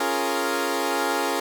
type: chord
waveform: 15% pulse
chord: Bb minor seventh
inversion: first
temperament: equal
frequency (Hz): 277.2 / 349.2 / 415.3 / 466.2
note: Db4 / F4 / Ab4 / Bb4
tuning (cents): 0 / 0 / 0 / 0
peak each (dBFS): -22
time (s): 0-1.4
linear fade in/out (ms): 5
effects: none